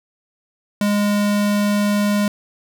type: tone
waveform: square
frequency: 205.7 Hz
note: G#3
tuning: 16 cents flat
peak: -16 dBFS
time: 0.81-2.28 s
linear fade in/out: 2 ms
effects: none